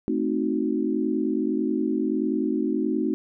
sine chord, A diminished seventh, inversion none, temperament equal, 220 / 261.6 / 311.1 / 370 Hz, A3 / C4 / Eb4 / Gb4, 0 / 0 / 0 / 0 cents, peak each -28 / -27 / -26 / -29 dBFS, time 0.08-3.14 s, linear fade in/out 0 ms, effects none

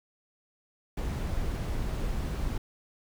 brown noise, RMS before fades -31 dBFS, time 0.97-2.58 s, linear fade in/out 5 ms, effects none

